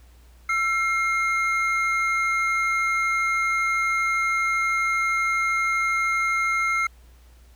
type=tone pair together; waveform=triangle; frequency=1343.7 / 2133 Hz; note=E6 / C7; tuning=+33 / +33 cents; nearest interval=minor sixth; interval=800 cents; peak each=-22 / -21 dBFS; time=0.49-6.87 s; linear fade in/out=5 ms; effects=added 60 Hz sine -48 dBFS peak until 7.55 s + pink hiss -59 dBFS RMS until 7.55 s